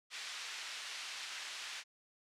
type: band-pass noise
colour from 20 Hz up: pink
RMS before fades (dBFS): -45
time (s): 0.1-1.84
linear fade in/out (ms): 50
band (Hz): 1900 to 5800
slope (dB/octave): 12
effects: low-pass 10000 Hz 12 dB/octave